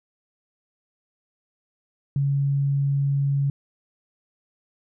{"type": "tone", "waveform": "sine", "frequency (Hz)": 139.8, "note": "C#3", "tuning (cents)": 15, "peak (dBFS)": -19, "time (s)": [2.16, 3.5], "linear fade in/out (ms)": 2, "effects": []}